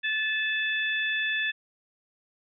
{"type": "harmonic tone", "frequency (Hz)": 870, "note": "A5", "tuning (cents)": -20, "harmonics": [2, 3, 4], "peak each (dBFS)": [-27, -31, -33], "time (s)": [0.03, 1.52], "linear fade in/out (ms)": 20, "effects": []}